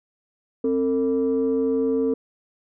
sine tone pair together, 265.3 / 451.2 Hz, C4 / A4, +24 / +44 cents, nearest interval major sixth, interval 920 cents, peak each -21 / -20 dBFS, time 0.64-2.14 s, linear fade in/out 5 ms, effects tanh soft clip ceiling -14 dBFS

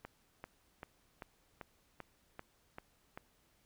click train, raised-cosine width 0.5 ms, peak -30 dBFS, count 9, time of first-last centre 0.05-3.175 s, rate 2.56 Hz, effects pink hiss -72 dBFS RMS until 3.65 s

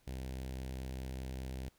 sawtooth tone with notch filter, 64.9 Hz, C2, 13 cents flat, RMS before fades -42 dBFS, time 0.07-1.69 s, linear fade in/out 5 ms, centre 1200 Hz, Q 1.2, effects pink hiss -71 dBFS RMS until 1.78 s

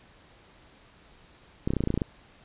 clicks, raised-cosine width 3 ms, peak -13 dBFS, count 11, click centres 1.675 / 1.705 / 1.736 / 1.767 / 1.806 / 1.838 / 1.874 / 1.904 / 1.941 / 1.976 / 2.018 s, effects pink hiss -56 dBFS RMS until 2.44 s + resampled to 8000 Hz

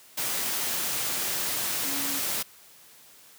sine tone in noise, 277.2 Hz, C#4, in tune, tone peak -37 dBFS, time 1.84-2.2 s, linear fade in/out 10 ms, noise white, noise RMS -29 dBFS, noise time 0.17-2.43 s, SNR -11 dB, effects white hiss -53 dBFS RMS until 3.38 s + high-pass 100 Hz 12 dB/octave

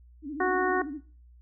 sine tone with vibrato, 291.6 Hz, D4, 12 cents flat, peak -33 dBFS, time 0.22-1.01 s, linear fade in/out 50 ms, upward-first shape sine, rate 14 Hz, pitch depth 130 cents each way
harmonic tone, 368.6 Hz, F#4, 7 cents flat, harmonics 1 / 2 / 3 / 4 / 5, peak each -26 / -29 / -31 / -32 / -33 dBFS, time 0.4-0.82 s, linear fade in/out 5 ms
effects noise-tail reverb RT60 0.4 s tail -19 dB re dry + added 60 Hz sine -51 dBFS peak until 1.41 s

